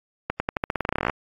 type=accelerating click train; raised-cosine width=0.5 ms; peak=-8 dBFS; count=19; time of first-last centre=0.3-1.098 s; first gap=100 ms; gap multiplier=0.89; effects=AAC 32 kbps